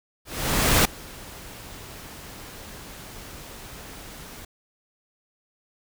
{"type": "noise with ADSR envelope", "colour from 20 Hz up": "pink", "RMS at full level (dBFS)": -17, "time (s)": [0.25, 4.45], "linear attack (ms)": 600, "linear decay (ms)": 5, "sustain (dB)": -24, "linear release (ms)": 5, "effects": []}